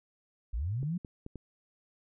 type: linear sweep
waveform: sine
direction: up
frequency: 46.25 to 185 Hz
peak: -30 dBFS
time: 0.53-0.98 s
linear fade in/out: 10 ms
type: clicks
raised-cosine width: 3 ms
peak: -29 dBFS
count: 4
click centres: 0.83 / 1.048 / 1.264 / 1.357 s
effects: none